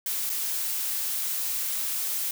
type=noise with dropouts; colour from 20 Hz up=blue; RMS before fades=-29 dBFS; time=0.06-2.31 s; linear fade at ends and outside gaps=2 ms; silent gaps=0.295-0.299 s; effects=none